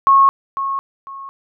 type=tone with echo; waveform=sine; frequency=1093 Hz; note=C#6; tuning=25 cents flat; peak=-7 dBFS; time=0.07-0.29 s; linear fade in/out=0 ms; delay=500 ms; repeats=2; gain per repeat=-11 dB; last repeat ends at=1.29 s; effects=none